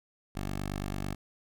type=tone; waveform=10% pulse; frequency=49 Hz; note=G1; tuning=in tune; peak=-25 dBFS; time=0.35-1.15 s; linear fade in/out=10 ms; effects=none